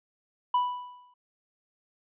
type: tone with exponential decay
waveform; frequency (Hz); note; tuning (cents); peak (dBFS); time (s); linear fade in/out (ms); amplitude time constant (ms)
triangle; 987.8; B5; 0; -18; 0.54-1.14; 5; 130
effects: resampled to 8000 Hz